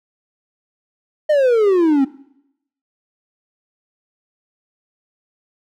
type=exponential sweep; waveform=triangle; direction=down; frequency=622.3 to 261.6 Hz; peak=-9 dBFS; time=1.29-2.05 s; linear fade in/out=10 ms; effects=noise-tail reverb RT60 0.8 s tail -20 dB re dry